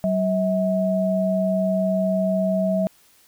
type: tone pair together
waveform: sine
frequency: 189.81 / 644 Hz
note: F#3 / E5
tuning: +44 / -41 cents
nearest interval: octave + major sixth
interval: 2115 cents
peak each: -21 dBFS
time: 0.04-2.87 s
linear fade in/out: 0 ms
effects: white hiss -56 dBFS RMS until 3.27 s